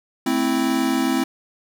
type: chord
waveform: square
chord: A minor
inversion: none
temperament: equal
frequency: 220 / 261.6 / 329.6 Hz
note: A3 / C4 / E4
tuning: 0 / 0 / 0 cents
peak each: -27 / -21 / -24 dBFS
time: 0.26-1.24 s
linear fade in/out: 5 ms
effects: none